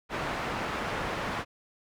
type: low-pass noise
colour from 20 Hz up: white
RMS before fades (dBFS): -33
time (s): 0.09-1.45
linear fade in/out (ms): 50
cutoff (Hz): 1500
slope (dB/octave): 12
effects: none